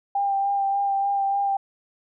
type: tone with vibrato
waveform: sine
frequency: 794 Hz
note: G5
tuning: 22 cents sharp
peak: -20 dBFS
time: 0.15-1.57 s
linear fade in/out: 5 ms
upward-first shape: sine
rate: 3.4 Hz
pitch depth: 18 cents each way
effects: none